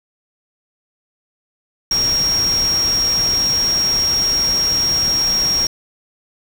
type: tone in noise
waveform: sine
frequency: 5588 Hz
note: F8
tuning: in tune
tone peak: -14 dBFS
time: 1.91-5.67 s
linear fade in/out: 2 ms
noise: pink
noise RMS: -27 dBFS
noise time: 1.91-5.67 s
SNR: +10 dB
effects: none